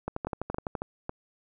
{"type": "two click trains", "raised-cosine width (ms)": 1, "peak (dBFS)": [-17, -18], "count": [9, 4], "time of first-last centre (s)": [[0.08, 0.752], [0.27, 1.094]], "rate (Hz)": [11.9, 3.64], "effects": []}